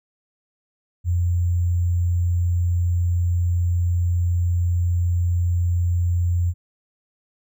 sine tone with sample-and-hold, 87.31 Hz, F2, in tune, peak -17 dBFS, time 1.04-6.54 s, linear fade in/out 50 ms, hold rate 7350 Hz, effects none

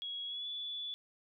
sine tone with pitch glide, 3326 to 3447 Hz, G#7 to A7, +2 to -36 cents, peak -38 dBFS, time 0.02-0.94 s, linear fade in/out 0 ms, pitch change +62 cents, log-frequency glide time 0.26-0.47 s, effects none

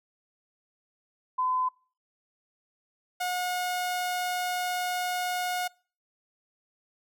sine / sawtooth tone pair in turn, 1017 / 722.9 Hz, C6 / F#5, -50 / -40 cents, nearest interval tritone, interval 590 cents, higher first, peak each -24 dBFS, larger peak neither, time 1.38-1.69 / 3.2-5.68 s, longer second, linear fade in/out 10 ms, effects noise-tail reverb RT60 0.4 s tail -25 dB re dry

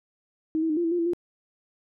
sine tone with pitch steps, 316.4 / 324.3 / 306.2 / 345.4 / 329.4 / 351.1 / 335.1 / 348.8 Hz, D#4 / E4 / D#4 / F4 / E4 / F4 / E4 / F4, +29 / -28 / -28 / -19 / -1 / +9 / +29 / -2 cents, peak -22 dBFS, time 0.55-1.134 s, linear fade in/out 0 ms, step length 73 ms, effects none

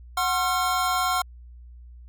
square tone cluster, 737 / 1067 / 1371 Hz, F#5 / C6 / F6, -7 / +34 / -32 cents, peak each -27 dBFS, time 0.17-1.22 s, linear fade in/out 5 ms, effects added 60 Hz sine -42 dBFS peak until 2.08 s

